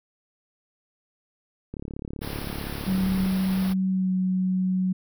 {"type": "click train", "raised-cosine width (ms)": 3, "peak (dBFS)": -21, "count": 55, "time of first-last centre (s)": [1.74, 3.261], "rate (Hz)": 35.5}
{"type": "band-stop noise", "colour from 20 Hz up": "pink", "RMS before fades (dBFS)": -36, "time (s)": [2.21, 3.74], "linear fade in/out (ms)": 20, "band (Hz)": [5500, 9400], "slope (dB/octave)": 96}
{"type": "tone with pitch glide", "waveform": "sine", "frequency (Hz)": [188.7, 185.67], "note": ["F#3", "F#3"], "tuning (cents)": [34, 6], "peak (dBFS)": -21, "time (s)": [2.87, 4.93], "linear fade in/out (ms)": 10, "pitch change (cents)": -28, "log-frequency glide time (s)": [3.89, 4.12]}
{"effects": []}